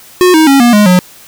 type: tone with pitch steps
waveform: square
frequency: 362.8 / 315.8 / 275 / 239.4 / 208.4 / 181.4 Hz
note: F#4 / D#4 / C#4 / A#3 / G#3 / F#3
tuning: -34 / +26 / -14 / +46 / +6 / -34 cents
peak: -4 dBFS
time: 0.21-0.99 s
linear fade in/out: 0 ms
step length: 130 ms
effects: white hiss -37 dBFS RMS until 1.27 s